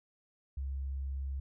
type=tone; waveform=sine; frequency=67.8 Hz; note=C#2; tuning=38 cents flat; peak=-34 dBFS; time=0.57-1.4 s; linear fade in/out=5 ms; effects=none